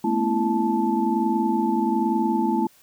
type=tone cluster; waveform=sine; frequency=216.3 / 237.5 / 267.7 / 333.1 / 874 Hz; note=A3 / A#3 / C4 / E4 / A5; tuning=-29 / +33 / +40 / +18 / -12 cents; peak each=-25 / -26 / -31 / -24 / -25 dBFS; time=0.04-2.67 s; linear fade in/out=5 ms; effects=white hiss -56 dBFS RMS until 2.82 s